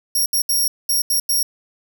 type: tone bursts at uneven times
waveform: 10% pulse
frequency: 5588 Hz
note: F8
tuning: in tune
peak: -10 dBFS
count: 6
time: 0.15-0.26 / 0.33-0.42 / 0.49-0.68 / 0.89-1.02 / 1.1-1.2 / 1.29-1.43 s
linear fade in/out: 5 ms
effects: none